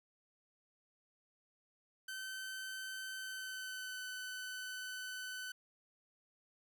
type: tone with pitch glide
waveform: sawtooth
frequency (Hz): 1536 to 1508.7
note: G6 to F#6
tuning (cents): -36 to +33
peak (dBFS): -39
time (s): 2.08-5.52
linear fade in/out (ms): 5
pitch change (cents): -31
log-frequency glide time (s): 3.17-4.04
effects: none